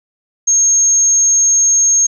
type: tone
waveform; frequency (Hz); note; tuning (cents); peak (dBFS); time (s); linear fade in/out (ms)
sine; 6480; G#8; -43; -8; 0.47-2.07; 10
effects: none